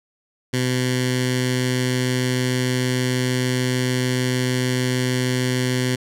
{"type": "tone with notch filter", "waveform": "10% pulse", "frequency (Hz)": 126.6, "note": "B2", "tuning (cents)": 43, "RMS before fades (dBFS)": -21, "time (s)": [0.53, 5.96], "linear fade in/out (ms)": 10, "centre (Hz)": 710, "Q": 0.59, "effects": ["low-pass 11000 Hz 12 dB/octave"]}